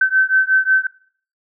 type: beating tone pair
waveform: sine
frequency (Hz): 1534 / 1539.5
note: G6 / G6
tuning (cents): -38 / -32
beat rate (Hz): 5.5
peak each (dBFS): -15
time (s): 0.01-0.87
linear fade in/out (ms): 5
effects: noise-tail reverb RT60 0.5 s tail -20 dB re dry